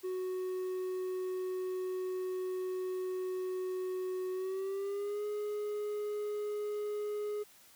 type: tone with pitch glide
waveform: triangle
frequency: 370 to 417.7 Hz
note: F#4 to G#4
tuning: 0 to +10 cents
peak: -32 dBFS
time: 0.03-7.44 s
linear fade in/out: 20 ms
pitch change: +210 cents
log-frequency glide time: 4.32-5.24 s
effects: white hiss -60 dBFS RMS until 7.75 s + high-pass 60 Hz 12 dB/octave